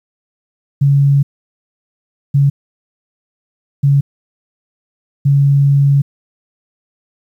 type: tone bursts at uneven times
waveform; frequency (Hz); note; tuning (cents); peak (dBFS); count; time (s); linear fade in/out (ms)
sine; 140.3; C#3; +21; -7; 4; 0.81-1.23 / 2.34-2.5 / 3.83-4.01 / 5.25-6.02; 10
effects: 8-bit